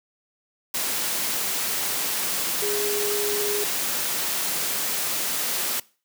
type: tone in noise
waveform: sine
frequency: 413.1 Hz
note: G#4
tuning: 9 cents flat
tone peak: -26 dBFS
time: 2.62-3.64 s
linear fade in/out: 5 ms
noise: white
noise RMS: -26 dBFS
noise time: 0.74-5.8 s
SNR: -3 dB
effects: noise-tail reverb RT60 0.4 s tail -23 dB re dry + high-pass 150 Hz 12 dB/octave